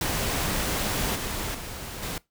pink noise with level steps, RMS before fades -27 / -31 / -37 / -32 dBFS, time 0.01-2.18 s, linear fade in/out 2 ms, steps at 1.15 / 1.54 / 2.02 s, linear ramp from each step 10 ms, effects noise-tail reverb RT60 0.2 s tail -22 dB re dry

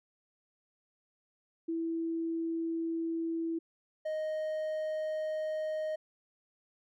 sine / triangle tone pair in turn, 329.6 / 622.2 Hz, E4 / D#5, 0 / 0 cents, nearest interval major seventh, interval 1100 cents, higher second, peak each -31 / -30 dBFS, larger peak second, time 1.68-3.59 / 4.05-5.96 s, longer neither, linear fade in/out 10 ms, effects none

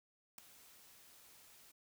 white noise with ADSR envelope, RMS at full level -45 dBFS, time 0.38-1.72 s, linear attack 4 ms, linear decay 4 ms, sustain -17 dB, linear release 14 ms, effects none

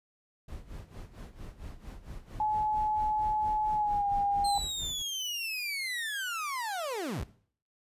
brown noise with tremolo, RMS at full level -41 dBFS, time 0.48-5.02 s, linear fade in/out 5 ms, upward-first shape sine, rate 4.4 Hz, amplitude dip 80%
sine tone with pitch glide, 854 to 806.5 Hz, G#5 to G5, +48 to +49 cents, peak -26 dBFS, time 2.4-4.58 s, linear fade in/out 2 ms, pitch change -99 cents, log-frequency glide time 3.73-4.07 s
30% pulse linear sweep, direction down, 4186 to 30.87 Hz, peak -30 dBFS, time 4.44-7.24 s, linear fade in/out 10 ms
effects noise-tail reverb RT60 0.5 s tail -17 dB re dry + resampled to 32000 Hz

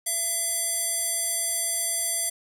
square tone with band-pass filter, 674 Hz, E5, 38 cents sharp, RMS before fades -27 dBFS, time 0.06-2.3 s, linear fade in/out 10 ms, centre 9500 Hz, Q 3.8, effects none

